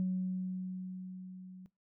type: tone with level ramp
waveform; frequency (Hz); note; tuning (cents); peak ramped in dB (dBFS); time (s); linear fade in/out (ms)
sine; 185; F#3; 0; -28 to -47; 0-1.66; 0
effects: noise-tail reverb RT60 0.2 s tail -20 dB re dry + tanh soft clip ceiling -25 dBFS